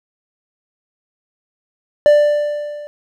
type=tone with level ramp; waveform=triangle; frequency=590 Hz; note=D5; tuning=8 cents sharp; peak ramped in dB=-3 to -27 dBFS; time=2.06-2.87 s; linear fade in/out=0 ms; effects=none